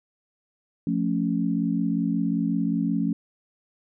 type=chord; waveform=sine; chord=F augmented; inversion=none; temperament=equal; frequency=174.61 / 220 / 277.2 Hz; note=F3 / A3 / C#4; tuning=0 / 0 / 0 cents; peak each=-26 dBFS; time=0.87-3.13 s; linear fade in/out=2 ms; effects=none